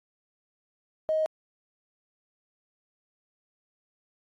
triangle tone, 628 Hz, D#5, 16 cents sharp, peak -19 dBFS, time 1.09-1.26 s, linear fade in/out 0 ms, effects tanh soft clip ceiling -21 dBFS + AAC 32 kbps

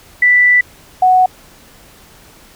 sine tone pair in turn, 1975.5 / 740 Hz, B6 / F#5, 0 / 0 cents, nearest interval octave + perfect fourth, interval 1700 cents, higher first, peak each -6 dBFS, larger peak neither, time 0.22-0.61 / 1.02-1.26 s, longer first, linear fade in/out 5 ms, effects pink hiss -43 dBFS RMS until 2.55 s

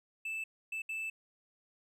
triangle tone bursts at uneven times, 2637 Hz, E7, in tune, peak -34 dBFS, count 3, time 0.25-0.44 / 0.72-0.82 / 0.89-1.1 s, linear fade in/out 5 ms, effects none

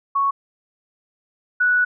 sine tone pair in turn, 1108.7 / 1474.4 Hz, C#6 / F#6, 0 / -7 cents, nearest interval perfect fourth, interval 493 cents, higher second, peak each -16 / -14 dBFS, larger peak second, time 0.15-0.31 / 1.6-1.85 s, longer second, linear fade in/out 10 ms, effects none

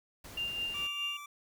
pink noise, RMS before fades -49 dBFS, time 0.24-0.87 s, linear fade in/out 5 ms
sine tone with tremolo, 2794 Hz, F7, in tune, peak -31 dBFS, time 0.37-1.17 s, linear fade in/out 5 ms, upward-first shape triangle, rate 4.8 Hz, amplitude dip 50%
25% pulse tone, 1165 Hz, D6, 14 cents flat, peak -40 dBFS, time 0.74-1.26 s, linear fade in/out 5 ms
effects none

